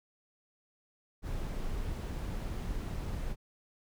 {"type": "noise", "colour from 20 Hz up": "brown", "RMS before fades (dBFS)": -36, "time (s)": [1.22, 3.36], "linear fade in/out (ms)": 50, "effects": []}